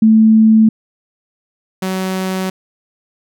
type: tone pair in turn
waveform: sine / sawtooth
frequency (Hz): 220 / 187.91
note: A3 / F#3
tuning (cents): 0 / +27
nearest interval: minor third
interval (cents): 273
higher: first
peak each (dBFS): -5 / -13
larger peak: first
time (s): 0.02-0.69 / 1.82-2.5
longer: second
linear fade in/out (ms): 5
effects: none